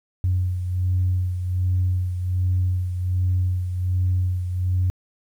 sine beating tone pair, 91 / 92.3 Hz, F#2 / F#2, -28 / -4 cents, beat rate 1.3 Hz, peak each -19 / -27 dBFS, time 0.24-4.9 s, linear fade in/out 0 ms, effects tanh soft clip ceiling -13 dBFS + 9-bit

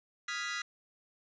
sawtooth chord, F half-diminished seventh, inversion third, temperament equal, 1244.5 / 1396.9 / 1661.2 / 1975.5 Hz, Eb6 / F6 / Ab6 / Cb7, 0 / 0 / 0 / 0 cents, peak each -39 / -37 / -39 / -34 dBFS, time 0.28-0.62 s, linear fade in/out 5 ms, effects resampled to 16000 Hz + 11-bit

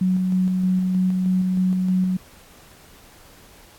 sine tone with tremolo, 184.9 Hz, F#3, 1 cent flat, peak -16 dBFS, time 0.01-2.17 s, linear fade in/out 5 ms, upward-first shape square, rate 3.2 Hz, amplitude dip 25%, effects pink hiss -49 dBFS RMS until 3.78 s + AAC 64 kbps

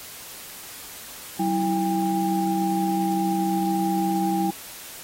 sine tone cluster, 189.9 / 326.6 / 801 Hz, F#3 / E4 / G5, +45 / -16 / +37 cents, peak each -25 dBFS, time 1.39-4.51 s, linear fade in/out 10 ms, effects white hiss -40 dBFS RMS until 5.03 s + AAC 48 kbps

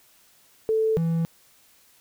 sine / triangle tone pair in turn, 440.7 / 165.39 Hz, A4 / E3, +3 / +6 cents, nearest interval octave + perfect fourth, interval 1697 cents, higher first, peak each -19 dBFS, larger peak neither, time 0.69-0.97 / 0.97-1.25 s, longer neither, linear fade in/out 0 ms, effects white hiss -58 dBFS RMS until 2 s

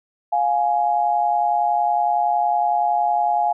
sine tone pair together, 704 / 834.8 Hz, F5 / G#5, +14 / +9 cents, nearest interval minor third, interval 295 cents, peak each -19 dBFS, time 0.32-3.53 s, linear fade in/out 10 ms, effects none

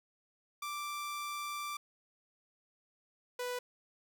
sawtooth tone pair in turn, 1174.7 / 493.9 Hz, D6 / B4, 0 / 0 cents, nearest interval octave + minor third, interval 1500 cents, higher first, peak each -34 / -32 dBFS, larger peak second, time 0.62-1.77 / 3.39-3.59 s, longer first, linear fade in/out 5 ms, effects none

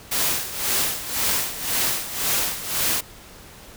white noise with tremolo, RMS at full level -21 dBFS, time 0.11-3.01 s, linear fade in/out 10 ms, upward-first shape sine, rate 1.9 Hz, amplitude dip 75%, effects pink hiss -44 dBFS RMS until 3.76 s

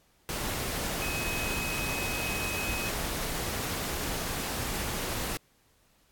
sine tone in noise, 2536 Hz, D#7, 32 cents sharp, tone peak -34 dBFS, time 1.02-2.89 s, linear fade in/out 0 ms, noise pink, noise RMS -33 dBFS, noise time 0.29-5.37 s, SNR -4 dB, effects pink hiss -66 dBFS RMS until 6.11 s + AAC 64 kbps

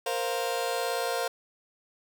sawtooth chord, Bb suspended second, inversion none, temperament just, 466.2 / 524.4 / 699.2 Hz, Bb4 / C5 / F5, 0 / +4 / +2 cents, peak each -28 dBFS, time 0.06-1.28 s, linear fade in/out 5 ms, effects none

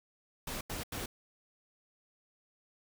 pink noise bursts, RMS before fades -39 dBFS, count 3, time 0.47-1.06 s, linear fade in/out 5 ms, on 140 ms, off 85 ms, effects none

